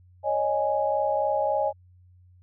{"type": "chord", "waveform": "sine", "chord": "C# suspended second", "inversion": "none", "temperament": "equal with one note detuned", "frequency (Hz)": [554.4, 618, 830.6], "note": ["C#5", "D#5", "G#5"], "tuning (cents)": [0, -12, 0], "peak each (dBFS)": [-27, -26, -26], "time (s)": [0.23, 1.73], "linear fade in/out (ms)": 50, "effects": ["added 90 Hz sine -52 dBFS peak until 2.42 s"]}